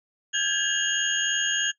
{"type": "tone cluster", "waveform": "sine", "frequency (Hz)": [1606, 1689, 2852, 3218, 6660], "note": ["G6", "G#6", "F7", "G7", "G#8"], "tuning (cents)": [41, 29, 36, 45, 4], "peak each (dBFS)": -29, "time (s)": [0.33, 1.72], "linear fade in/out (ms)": 20, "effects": ["noise-tail reverb RT60 0.1 s tail -19 dB re dry"]}